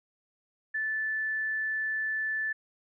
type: tone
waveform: sine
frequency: 1751 Hz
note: A6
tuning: 9 cents flat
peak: -28 dBFS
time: 0.74-2.53 s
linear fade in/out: 10 ms
effects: none